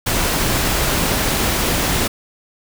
pink noise, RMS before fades -18 dBFS, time 0.06-2.08 s, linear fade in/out 10 ms, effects none

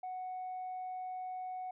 sine tone, 740 Hz, F#5, in tune, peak -37 dBFS, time 0.03-1.71 s, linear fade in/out 5 ms, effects tanh soft clip ceiling -36 dBFS

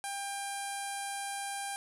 sawtooth tone with low-pass filter, 797 Hz, G5, 28 cents sharp, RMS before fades -38 dBFS, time 0.04-1.76 s, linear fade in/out 0 ms, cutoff 10000 Hz, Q 5.3, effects none

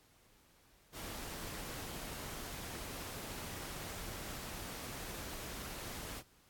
pink noise, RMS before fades -45 dBFS, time 0.92-6.23 s, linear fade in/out 50 ms, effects pink hiss -67 dBFS RMS until 6.49 s + AAC 64 kbps

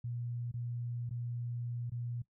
sine tone with dropouts, 120 Hz, B2, 49 cents flat, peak -36 dBFS, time 0.04-2.22 s, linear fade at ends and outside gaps 5 ms, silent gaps 0.515-0.539 / 1.094-1.108 / 1.898-1.918 s, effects noise-tail reverb RT60 0.1 s tail -18 dB re dry

